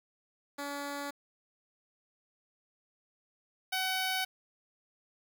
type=tone pair in turn; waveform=10% pulse; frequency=284.7 / 753.3 Hz; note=C#4 / F#5; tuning=+46 / +31 cents; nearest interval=octave + perfect fourth; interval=1685 cents; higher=second; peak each=-28 / -22 dBFS; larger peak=second; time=0.58-1.11 / 3.72-4.25 s; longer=neither; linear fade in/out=10 ms; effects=10-bit